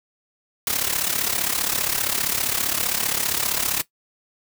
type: noise with amplitude modulation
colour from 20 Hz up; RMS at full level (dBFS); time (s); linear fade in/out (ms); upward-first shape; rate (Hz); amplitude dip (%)
white; -20; 0.67-3.82; 2; sine; 35.2; 75
effects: noise-tail reverb RT60 0.1 s tail -17 dB re dry